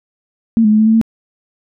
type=tone with pitch steps; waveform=sine; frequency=226.8 / 212.3 / 214.7 / 218.1 / 221.9 / 225.2 Hz; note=A#3 / G#3 / A3 / A3 / A3 / A3; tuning=-47 / +38 / -42 / -15 / +15 / +40 cents; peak=-7 dBFS; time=0.57-1.014 s; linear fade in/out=0 ms; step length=74 ms; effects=none